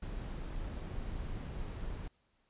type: noise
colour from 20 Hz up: brown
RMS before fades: -40 dBFS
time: 0.02-2.08 s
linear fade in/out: 5 ms
effects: pink hiss -75 dBFS RMS until 2.49 s + resampled to 8000 Hz